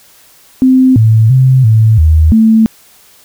sine tone with pitch steps, 259.2 / 110.9 / 130.5 / 110.4 / 78.7 / 221.8 Hz, C4 / A2 / C3 / A2 / D#2 / A3, -16 / +14 / -4 / +6 / +20 / +14 cents, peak -3 dBFS, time 0.62-2.66 s, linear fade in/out 0 ms, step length 340 ms, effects white hiss -43 dBFS RMS until 3.24 s

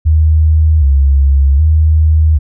sine tone with vibrato, 73.42 Hz, D2, in tune, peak -5 dBFS, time 0.05-2.39 s, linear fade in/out 20 ms, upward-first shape square, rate 0.65 Hz, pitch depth 110 cents each way, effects none

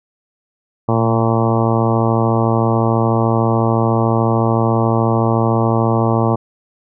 harmonic tone with a mistuned harmonic, 113.8 Hz, A#2, 41 cents flat, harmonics 1 / 2 / 3 / 4 / 5 / 6 / 7 / 8 / 9 / 10, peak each -16 / -19 / -21 / -22 / -23 / -24 / -24 / -25 / -26 / -26 dBFS, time 0.88-6.36 s, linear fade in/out 10 ms, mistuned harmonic 1, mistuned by +37 cents, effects none

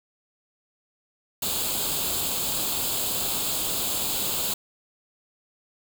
white noise with comb filter, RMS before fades -27 dBFS, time 1.42-4.54 s, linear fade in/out 5 ms, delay 0.26 ms, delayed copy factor +0.7, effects none

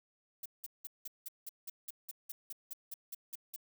violet noise bursts, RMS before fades -43 dBFS, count 16, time 0.43-3.562 s, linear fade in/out 5 ms, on 27 ms, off 180 ms, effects none

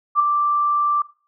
sine tone with ADSR envelope, 1174.7 Hz, D6, in tune, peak -10 dBFS, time 0.15-1.02 s, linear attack 46 ms, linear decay 9 ms, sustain -6 dB, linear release 4 ms, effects noise-tail reverb RT60 0.4 s tail -19 dB re dry

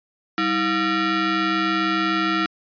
sawtooth ring-modulated tone, 517 Hz, C5, 21 cents flat, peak -12 dBFS, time 0.38-2.46 s, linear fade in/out 0 ms, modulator 839 Hz, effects resampled to 11025 Hz

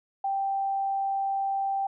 sine tone, 784 Hz, G5, in tune, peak -25 dBFS, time 0.24-1.87 s, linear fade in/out 5 ms, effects none

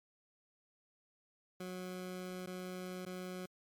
20% pulse tone with dropouts, 183 Hz, F#3, 19 cents flat, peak -37 dBFS, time 1.6-3.46 s, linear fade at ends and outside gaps 5 ms, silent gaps 2.462-2.471 / 3.053-3.063 s, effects MP3 96 kbps

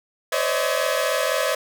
sawtooth tone cluster, 514 / 558 / 593 / 639 / 1686 Hz, C5 / C#5 / D5 / D#5 / G#6, -31 / +11 / +17 / +46 / +26 cents, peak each -22 / -23 / -24 / -21 / -28 dBFS, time 0.32-1.55 s, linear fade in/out 5 ms, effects none

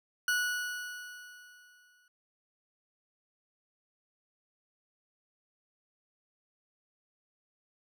40% pulse tone with exponential decay, 1469 Hz, F#6, 13 cents flat, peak -25 dBFS, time 0.28-2.08 s, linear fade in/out 2 ms, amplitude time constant 390 ms, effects none

